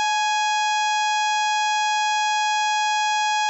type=harmonic tone with a mistuned harmonic; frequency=830.6 Hz; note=G#5; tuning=in tune; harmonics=1 / 2 / 3 / 4 / 5 / 6 / 7 / 8 / 9; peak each=-20 / -28 / -29 / -30 / -37 / -36 / -37 / -37 / -42 dBFS; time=0-3.49 s; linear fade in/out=0 ms; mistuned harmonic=1; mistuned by=+44 cents; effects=none